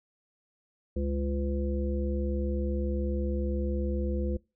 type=harmonic tone with a mistuned harmonic; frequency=69.1 Hz; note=C#2; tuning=5 cents flat; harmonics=1 / 3 / 5 / 7; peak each=-29 / -34 / -36 / -37 dBFS; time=0.96-4.37 s; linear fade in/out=5 ms; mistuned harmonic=7; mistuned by=+75 cents; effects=noise-tail reverb RT60 0.3 s tail -24 dB re dry